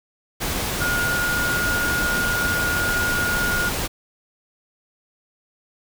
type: tone in noise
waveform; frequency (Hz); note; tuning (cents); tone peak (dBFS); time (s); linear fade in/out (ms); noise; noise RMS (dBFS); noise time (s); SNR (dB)
sine; 1431; F6; +42; -21; 0.8-3.7; 20; pink; -25; 0.4-3.88; +1
effects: none